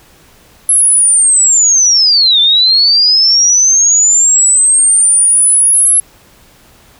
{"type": "linear two-way sweep", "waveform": "sine", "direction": "down then up", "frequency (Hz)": [11080, 3520, 11080], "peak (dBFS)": -5, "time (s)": [0.69, 6], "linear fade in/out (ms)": 2, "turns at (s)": 2.4, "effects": ["pink hiss -44 dBFS RMS until 6.99 s"]}